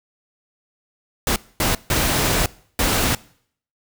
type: noise bursts at uneven times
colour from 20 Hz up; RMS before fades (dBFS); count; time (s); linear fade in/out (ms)
pink; -19; 4; 1.27-1.36 / 1.6-1.75 / 1.9-2.46 / 2.79-3.15; 2
effects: noise-tail reverb RT60 0.6 s tail -22 dB re dry